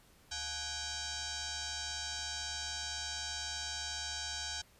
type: tone with frequency modulation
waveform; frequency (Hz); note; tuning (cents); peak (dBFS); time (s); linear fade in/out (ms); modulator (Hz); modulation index
sine; 858; A5; -44; -37; 0.31-4.62; 10; 784; 7.9
effects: pink hiss -64 dBFS RMS until 4.79 s + resampled to 32000 Hz